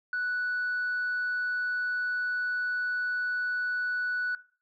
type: tone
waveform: sine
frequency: 1480 Hz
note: F#6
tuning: in tune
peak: -26 dBFS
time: 0.13-4.35 s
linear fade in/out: 2 ms
effects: noise-tail reverb RT60 0.4 s tail -19 dB re dry + tanh soft clip ceiling -25 dBFS